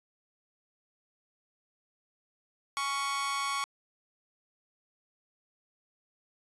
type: tone with amplitude modulation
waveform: sawtooth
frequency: 1112 Hz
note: C#6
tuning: 5 cents sharp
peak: -23 dBFS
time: 2.77-3.64 s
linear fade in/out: 0 ms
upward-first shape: sine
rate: 280 Hz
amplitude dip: 70%
effects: resampled to 24000 Hz